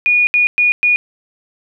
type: tone bursts at uneven times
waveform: sine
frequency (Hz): 2450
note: D#7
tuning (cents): -27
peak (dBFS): -9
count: 4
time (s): 0.06-0.27 / 0.34-0.47 / 0.58-0.72 / 0.83-0.96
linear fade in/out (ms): 0
effects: none